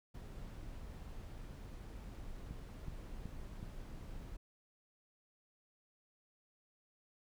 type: noise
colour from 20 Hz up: brown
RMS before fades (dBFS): -48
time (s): 0.14-4.37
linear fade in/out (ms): 10
type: click train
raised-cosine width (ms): 5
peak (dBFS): -33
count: 4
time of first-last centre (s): 2.51-3.629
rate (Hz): 2.68
effects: none